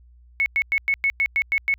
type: tone bursts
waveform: sine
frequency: 2202 Hz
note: C#7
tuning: 12 cents flat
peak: -17 dBFS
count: 9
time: 0.4-1.74 s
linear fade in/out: 0 ms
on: 60 ms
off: 100 ms
effects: added 60 Hz sine -48 dBFS peak until 1.78 s